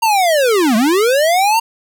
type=linear two-way sweep; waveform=square; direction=down then up; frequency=932.3 to 206.3 to 932.3 Hz; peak=-11 dBFS; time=0.02-1.6 s; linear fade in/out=10 ms; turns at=0.76 s; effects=none